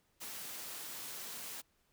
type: high-pass noise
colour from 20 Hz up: white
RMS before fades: -45 dBFS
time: 0.2-1.62 s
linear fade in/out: 20 ms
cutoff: 130 Hz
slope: 12 dB/octave
effects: pink hiss -75 dBFS RMS until 1.92 s